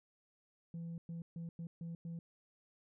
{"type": "tone bursts at uneven times", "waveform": "sine", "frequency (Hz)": 167.6, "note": "E3", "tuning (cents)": 29, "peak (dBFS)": -39, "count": 6, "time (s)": [[0.74, 0.98], [1.09, 1.22], [1.36, 1.49], [1.59, 1.67], [1.81, 1.95], [2.05, 2.19]], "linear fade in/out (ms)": 2, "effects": ["tanh soft clip ceiling -40 dBFS"]}